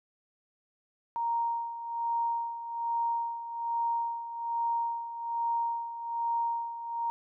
sine tone with tremolo, 932.3 Hz, A#5, in tune, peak -26 dBFS, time 1.16-7.1 s, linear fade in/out 0 ms, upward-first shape sine, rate 1.2 Hz, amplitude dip 70%, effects none

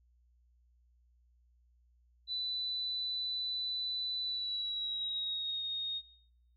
sine tone with pitch glide, 3987 to 3720 Hz, B7 to A#7, +16 to -4 cents, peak -34 dBFS, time 2.27-6.02 s, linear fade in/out 50 ms, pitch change -120 cents, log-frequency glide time 4.23-5.62 s, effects noise-tail reverb RT60 0.8 s tail -20 dB re dry + added 60 Hz sine -65 dBFS peak until 6.56 s

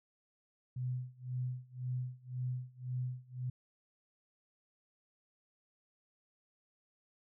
sine tone with tremolo, 126.1 Hz, B2, 36 cents sharp, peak -33 dBFS, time 0.76-3.5 s, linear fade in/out 5 ms, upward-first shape sine, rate 1.9 Hz, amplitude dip 95%, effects none

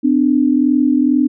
sine tone pair together, 254.5 / 296.7 Hz, C4 / D4, -48 / +18 cents, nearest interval minor third, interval 266 cents, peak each -13 dBFS, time 0.03-1.28 s, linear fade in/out 20 ms, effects none

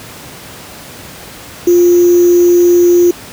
sine tone with sample-and-hold, 350.1 Hz, F4, 4 cents sharp, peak -4 dBFS, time 1.67-3.11 s, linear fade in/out 5 ms, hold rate 6300 Hz, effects pink hiss -31 dBFS RMS until 3.32 s + high-pass 80 Hz 12 dB/octave

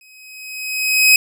sawtooth tone with exponential growth, 2533 Hz, D#7, 30 cents sharp, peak -3 dBFS, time 0.01-1.16 s, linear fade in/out 2 ms, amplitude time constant 250 ms, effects none

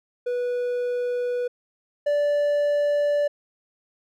triangle tone pair in turn, 490 / 582.7 Hz, B4 / D5, -14 / -14 cents, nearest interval minor third, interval 300 cents, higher second, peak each -21 / -17 dBFS, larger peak second, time 0.26-1.48 / 2.06-3.28 s, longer neither, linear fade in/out 10 ms, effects none

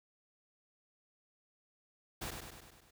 pink noise with echo, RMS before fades -41 dBFS, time 2.21-2.31 s, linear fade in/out 10 ms, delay 100 ms, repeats 6, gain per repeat -4 dB, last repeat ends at 2.91 s, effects none

